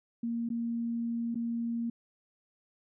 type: tone with dropouts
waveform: sine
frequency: 233.1 Hz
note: A#3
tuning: in tune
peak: -30 dBFS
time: 0.23-1.9 s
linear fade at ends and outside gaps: 5 ms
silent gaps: 0.49-0.501 / 1.346-1.355 s
effects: none

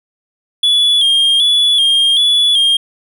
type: tone with vibrato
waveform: triangle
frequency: 3319 Hz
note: G#7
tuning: 2 cents flat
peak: -7 dBFS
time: 0.63-2.77 s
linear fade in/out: 5 ms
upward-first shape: square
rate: 1.3 Hz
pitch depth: 53 cents each way
effects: none

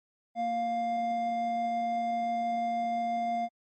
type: tone pair together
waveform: triangle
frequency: 231.8 / 701.3 Hz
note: A#3 / F5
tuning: -10 / +7 cents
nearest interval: octave + perfect fifth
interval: 1917 cents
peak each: -35 / -26 dBFS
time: 0.35-3.49 s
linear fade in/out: 50 ms
effects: MP3 32 kbps

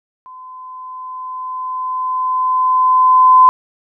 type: tone with level ramp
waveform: sine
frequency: 1022 Hz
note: C6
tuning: 41 cents flat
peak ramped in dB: -33 to -3 dBFS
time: 0.26-3.49 s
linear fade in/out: 0 ms
effects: none

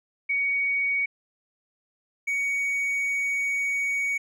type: tone pair in turn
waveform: sine / triangle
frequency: 2243 / 2243 Hz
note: C#7 / C#7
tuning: +20 / +20 cents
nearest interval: unison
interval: 0 cents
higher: neither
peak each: -22 dBFS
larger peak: neither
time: 0.29-1.06 / 2.27-4.18 s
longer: second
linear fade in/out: 10 ms
effects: none

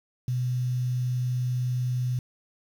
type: tone with quantisation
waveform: sine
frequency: 125.2 Hz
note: B2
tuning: 24 cents sharp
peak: -24 dBFS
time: 0.28-2.19 s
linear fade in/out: 2 ms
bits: 8
effects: none

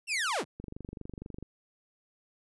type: linear sweep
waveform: sawtooth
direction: down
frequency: 2794 to 71.3 Hz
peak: -25 dBFS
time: 0.07-0.45 s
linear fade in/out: 50 ms
type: click train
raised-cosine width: 3 ms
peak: -28 dBFS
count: 21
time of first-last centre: 0.6-1.426 s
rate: 24.2 Hz
effects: resampled to 24000 Hz

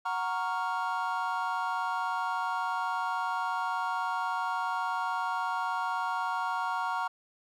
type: chord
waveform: triangle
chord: Gb major seventh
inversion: none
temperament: equal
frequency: 740 / 932.3 / 1108.7 / 1396.9 Hz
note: Gb5 / Bb5 / Db6 / F6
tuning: 0 / 0 / 0 / 0 cents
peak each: -34 / -31 / -33 / -34 dBFS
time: 0.05-7.08 s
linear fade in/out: 10 ms
effects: none

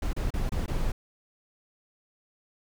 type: noise with dropouts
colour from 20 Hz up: brown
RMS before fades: -28 dBFS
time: 0.02-0.92 s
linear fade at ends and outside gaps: 5 ms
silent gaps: 0.132-0.164 / 0.305-0.338 / 0.494-0.519 / 0.662-0.679 s
effects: none

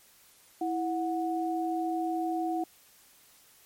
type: tone pair together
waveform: sine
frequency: 328.9 / 733.9 Hz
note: E4 / F#5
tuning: -4 / -14 cents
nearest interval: octave + major second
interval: 1390 cents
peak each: -30 / -31 dBFS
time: 0.61-2.64 s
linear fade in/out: 5 ms
effects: white hiss -59 dBFS RMS until 3.65 s + MP3 64 kbps

